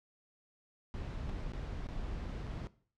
brown noise with dropouts, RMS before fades -40 dBFS, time 0.94-2.67 s, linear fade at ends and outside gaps 0 ms, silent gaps 1.292-1.296 / 1.519-1.535 / 1.87-1.888 / 2.469-2.475 s, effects noise-tail reverb RT60 0.5 s tail -19 dB re dry + low-pass 5000 Hz 12 dB/octave

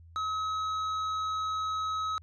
sine tone with hard clipping, 1280 Hz, D#6, 49 cents sharp, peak -31 dBFS, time 0.16-2.18 s, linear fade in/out 0 ms, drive 7 dB, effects added 83 Hz sine -50 dBFS peak until 2.22 s + resampled to 24000 Hz

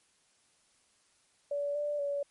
sine tone with pitch steps, 574 / 587 / 569 Hz, D5 / D5 / C#5, -40 / -1 / +45 cents, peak -30 dBFS, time 1.51-2.23 s, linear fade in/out 5 ms, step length 240 ms, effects white hiss -69 dBFS RMS until 2.3 s + MP3 48 kbps

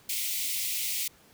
white high-pass noise, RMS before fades -31 dBFS, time 0.09-1.08 s, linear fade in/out 5 ms, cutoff 2000 Hz, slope 96 dB/octave, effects pink hiss -58 dBFS RMS until 1.33 s + high-pass 60 Hz 12 dB/octave

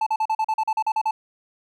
triangle tone bursts, 876 Hz, A5, 8 cents flat, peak -17 dBFS, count 12, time 0.01-1.11 s, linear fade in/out 5 ms, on 55 ms, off 40 ms, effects none

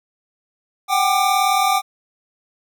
square tone cluster, 755 / 794 / 1193 Hz, F#5 / G5 / D6, +35 / +22 / +27 cents, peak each -20 dBFS, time 0.88-1.82 s, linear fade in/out 50 ms, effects none

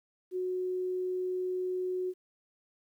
sine tone, 367.1 Hz, F#4, 14 cents flat, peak -30 dBFS, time 0.31-2.14 s, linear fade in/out 50 ms, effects 11-bit

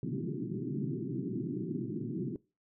pink band-pass noise, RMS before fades -36 dBFS, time 0.03-2.36 s, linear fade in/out 2 ms, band 120 to 390 Hz, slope 96 dB/octave, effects noise-tail reverb RT60 0.3 s tail -22 dB re dry

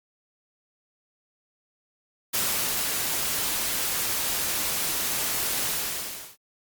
white noise with ADSR envelope, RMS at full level -25 dBFS, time 2.33-6.37 s, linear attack 17 ms, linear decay 370 ms, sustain -2 dB, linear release 670 ms, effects Opus 48 kbps

